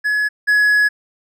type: tone pair in turn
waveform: triangle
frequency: 1694 / 1685.3 Hz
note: G#6 / G#6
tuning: +34 / +25 cents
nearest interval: unison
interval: 9 cents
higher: first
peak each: -13 / -9 dBFS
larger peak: second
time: 0.04-0.29 / 0.47-0.89 s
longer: second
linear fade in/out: 20 ms
effects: none